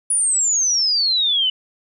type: exponential sweep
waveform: sine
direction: down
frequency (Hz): 9900 to 2958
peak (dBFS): -15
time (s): 0.1-1.5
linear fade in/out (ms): 5
effects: none